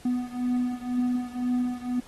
triangle beating tone pair, 246.9 / 248.9 Hz, B3 / B3, 0 / +14 cents, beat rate 2 Hz, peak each -25 / -27 dBFS, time 0.05-2 s, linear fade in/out 5 ms, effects pink hiss -52 dBFS RMS until 2.07 s + AAC 32 kbps

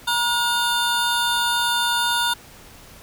square tone cluster, 948 / 1437 / 3599 Hz, A#5 / F6 / A7, +29 / +49 / +38 cents, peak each -24 dBFS, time 0.07-2.34 s, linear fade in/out 10 ms, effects pink hiss -45 dBFS RMS until 3.02 s

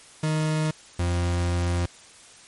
40% pulse tone pair in turn, 155.56 / 87.31 Hz, D#3 / F2, 0 / 0 cents, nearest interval minor seventh, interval 1000 cents, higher first, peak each -21 dBFS, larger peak neither, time 0.23-0.71 / 0.99-1.86 s, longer second, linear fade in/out 5 ms, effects white hiss -49 dBFS RMS until 2.47 s + MP3 48 kbps

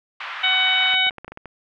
pink band-pass noise, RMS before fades -32 dBFS, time 0.2-0.95 s, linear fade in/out 5 ms, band 1000 to 3000 Hz, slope 24 dB/octave
harmonic tone, 750 Hz, F#5, 23 cents sharp, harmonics 1 / 2 / 3 / 4 / 5, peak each -28 / -25 / -20 / -21 / -23 dBFS, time 0.43-1.1 s, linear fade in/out 10 ms
clicks, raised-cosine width 0.5 ms, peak -21 dBFS, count 9, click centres 0.94 / 1.068 / 1.108 / 1.183 / 1.246 / 1.28 / 1.32 / 1.374 / 1.457 s
effects none

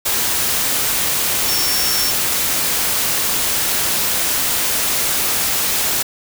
sine tone in noise, 5450 Hz, F8, 43 cents flat, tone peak -20 dBFS, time 1.48-2.11 s, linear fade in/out 10 ms, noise white, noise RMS -18 dBFS, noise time 0.05-6.03 s, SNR -5 dB, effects none

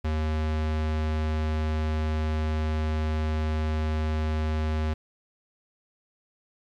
square tone, 77.78 Hz, D#2, in tune, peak -25 dBFS, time 0.04-4.94 s, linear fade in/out 10 ms, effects low-pass 4000 Hz 12 dB/octave + 10-bit

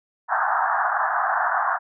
pink band-pass noise, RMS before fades -22 dBFS, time 0.28-1.79 s, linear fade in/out 50 ms, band 680 to 1700 Hz, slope 96 dB/octave, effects none

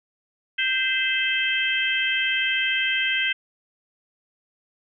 harmonic tone with a mistuned harmonic, 523.3 Hz, C5, in tune, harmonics 3 / 4 / 5 / 6, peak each -26 / -26 / -26 / -26 dBFS, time 0.58-3.33 s, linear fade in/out 10 ms, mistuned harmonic 4, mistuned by -33 cents, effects none

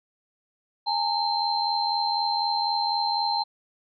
sine tone cluster, 822 / 906 / 4131 Hz, G#5 / A#5 / C8, -18 / -50 / -23 cents, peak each -27 dBFS, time 0.86-3.44 s, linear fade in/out 20 ms, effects none

